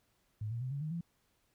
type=tone with pitch steps; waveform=sine; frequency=106.7 / 117.03 / 128.36 / 140.79 / 154.42 / 169.38 Hz; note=G#2 / A#2 / C3 / C#3 / D#3 / E3; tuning=+47 / +7 / -33 / +27 / -13 / +47 cents; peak=-35 dBFS; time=0.41-1.01 s; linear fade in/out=5 ms; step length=100 ms; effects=pink hiss -75 dBFS RMS until 1.54 s